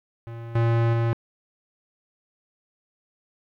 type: tone with level steps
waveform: square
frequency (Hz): 115.9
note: A#2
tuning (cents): -10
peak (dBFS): -35 / -19 / -21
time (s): 0.27-1.13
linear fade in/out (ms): 0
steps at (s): 0.55 / 0.93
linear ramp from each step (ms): 5
effects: low-pass 2000 Hz 12 dB/octave + 10-bit